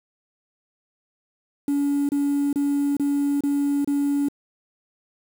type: tone bursts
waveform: triangle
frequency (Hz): 284.3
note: C#4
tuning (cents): +44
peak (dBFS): -16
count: 6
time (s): 1.68-4.285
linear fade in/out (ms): 2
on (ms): 410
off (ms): 29
effects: tanh soft clip ceiling -15 dBFS + 7-bit